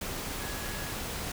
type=tone in noise; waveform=sine; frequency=1674 Hz; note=G#6; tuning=13 cents sharp; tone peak=-44 dBFS; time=0.4-0.92 s; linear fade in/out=5 ms; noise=pink; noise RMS=-36 dBFS; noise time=0.01-1.32 s; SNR=-11 dB; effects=none